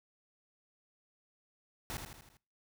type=noise with echo; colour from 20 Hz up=pink; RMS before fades=-40 dBFS; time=1.9-1.97 s; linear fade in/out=0 ms; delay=80 ms; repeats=5; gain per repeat=-5 dB; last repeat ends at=2.37 s; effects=noise-tail reverb RT60 0.4 s tail -23 dB re dry